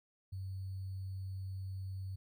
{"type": "tone with sample-and-hold", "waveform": "sine", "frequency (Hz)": 95.2, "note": "F#2", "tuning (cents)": 50, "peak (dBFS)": -39, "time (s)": [0.32, 2.16], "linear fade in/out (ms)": 10, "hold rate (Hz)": 4410, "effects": []}